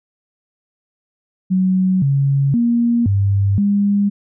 sine tone with pitch steps, 186.6 / 138.6 / 236 / 99.2 / 202.2 Hz, F#3 / C#3 / A#3 / G2 / G#3, +15 / 0 / +22 / +21 / -46 cents, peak -12 dBFS, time 1.5-4.1 s, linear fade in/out 20 ms, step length 520 ms, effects none

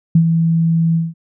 sine tone with ADSR envelope, 164.81 Hz, E3, in tune, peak -5 dBFS, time 0.15-1.14 s, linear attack 5 ms, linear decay 78 ms, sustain -6 dB, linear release 190 ms, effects none

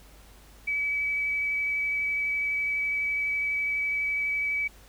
sine tone with vibrato, 2288 Hz, D7, 46 cents flat, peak -25 dBFS, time 0.67-4.68 s, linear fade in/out 10 ms, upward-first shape sine, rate 12 Hz, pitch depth 9 cents each way, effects added 50 Hz sine -52 dBFS peak until 4.88 s + pink hiss -55 dBFS RMS until 4.88 s

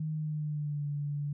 sine tone with pitch glide, 155.56 to 145.14 Hz, D#3 to D3, 0 to -20 cents, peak -31 dBFS, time 0-1.33 s, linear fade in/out 5 ms, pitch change -120 cents, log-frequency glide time 0.11-0.86 s, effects none

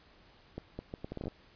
accelerating click train, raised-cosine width 2 ms, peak -25 dBFS, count 11, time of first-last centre 0.58-1.281 s, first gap 210 ms, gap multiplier 0.71, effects pink hiss -61 dBFS RMS until 1.55 s + resampled to 11025 Hz

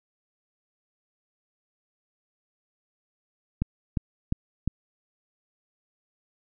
click train, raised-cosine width 5 ms, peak -12 dBFS, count 4, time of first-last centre 3.62-4.676 s, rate 2.84 Hz, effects none

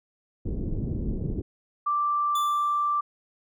pink low-pass noise, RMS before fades -29 dBFS, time 0.45-1.42 s, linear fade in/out 10 ms, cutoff 360 Hz, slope 24 dB/octave
sine tone, 1174.7 Hz, D6, in tune, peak -22 dBFS, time 1.86-3.01 s, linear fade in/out 10 ms
sawtooth tone with exponential decay, 3499 Hz, A7, 10 cents flat, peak -28 dBFS, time 2.35-3 s, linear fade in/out 5 ms, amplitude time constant 140 ms
effects none

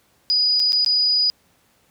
sine tone with dropouts, 4935 Hz, D#8, 15 cents flat, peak -15 dBFS, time 0.3-1.3 s, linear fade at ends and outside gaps 0 ms, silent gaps 0.596-0.6 / 0.722-0.73 / 0.847-0.862 s, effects pink hiss -60 dBFS RMS until 1.9 s + high-pass 80 Hz 12 dB/octave

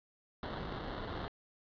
pink noise with sample-and-hold, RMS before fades -41 dBFS, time 0.43-1.28 s, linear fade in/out 0 ms, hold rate 2450 Hz, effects resampled to 11025 Hz

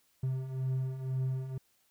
triangle beating tone pair, 129.3 / 131.3 Hz, C3 / C3, -20 / +6 cents, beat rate 2 Hz, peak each -36 / -30 dBFS, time 0.23-1.58 s, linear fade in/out 5 ms, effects white hiss -71 dBFS RMS until 1.9 s

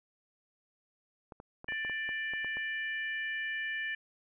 clicks, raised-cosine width 1 ms, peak -32 dBFS, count 11, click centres 1.322 / 1.401 / 1.644 / 1.687 / 1.722 / 1.849 / 1.897 / 2.091 / 2.336 / 2.446 / 2.57 s
harmonic tone, 590 Hz, D5, 8 cents sharp, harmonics 3 / 4 / 5, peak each -34 / -41 / -45 dBFS, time 1.68-3.95 s, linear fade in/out 5 ms
effects none

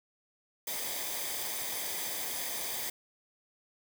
white noise with comb filter, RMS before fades -36 dBFS, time 0.67-2.9 s, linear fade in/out 5 ms, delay 0.72 ms, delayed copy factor -0.6, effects none

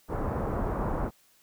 pink low-pass noise, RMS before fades -30 dBFS, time 0.08-1.11 s, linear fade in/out 50 ms, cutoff 1200 Hz, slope 24 dB/octave, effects white hiss -63 dBFS RMS until 1.42 s

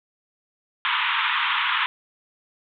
pink band-pass noise, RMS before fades -23 dBFS, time 0.85-1.86 s, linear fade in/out 0 ms, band 910 to 3600 Hz, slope 96 dB/octave, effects none

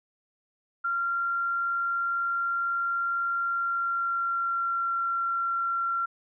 sine tone with pitch glide, 1381 to 1368.3 Hz, F6 to F6, -20 to -36 cents, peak -25 dBFS, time 0.84-6.06 s, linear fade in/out 10 ms, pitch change -16 cents, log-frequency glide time 3.42-4.92 s, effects none

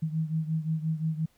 sine beating tone pair, 157.5 / 163.2 Hz, D#3 / E3, +21 / -17 cents, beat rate 5.7 Hz, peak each -28 / -32 dBFS, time 0.02-1.26 s, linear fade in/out 10 ms, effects pink hiss -67 dBFS RMS until 1.37 s

